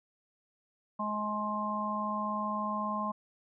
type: harmonic tone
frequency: 210.9 Hz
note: G#3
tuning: 27 cents sharp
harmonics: 1 / 3 / 4 / 5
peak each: -36 / -40 / -40 / -33 dBFS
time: 0.99-3.12 s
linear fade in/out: 10 ms
effects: none